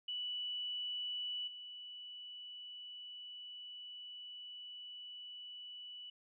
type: tone with level steps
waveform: sine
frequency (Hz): 2960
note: F#7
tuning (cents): 0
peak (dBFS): -38 / -47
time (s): 0.08-6.1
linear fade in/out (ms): 5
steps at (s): 1.47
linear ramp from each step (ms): 10
effects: none